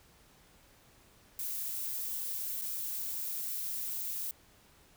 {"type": "noise with dropouts", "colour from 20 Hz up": "violet", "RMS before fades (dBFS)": -37, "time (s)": [1.39, 4.31], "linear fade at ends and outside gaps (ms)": 1, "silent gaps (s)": [2.614, 2.619], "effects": ["pink hiss -62 dBFS RMS until 4.96 s"]}